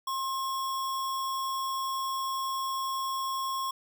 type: tone with sample-and-hold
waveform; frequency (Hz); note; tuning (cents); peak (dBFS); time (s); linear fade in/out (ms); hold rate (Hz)
sine; 1066; C6; +32; -29; 0.07-3.71; 5; 4410
effects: none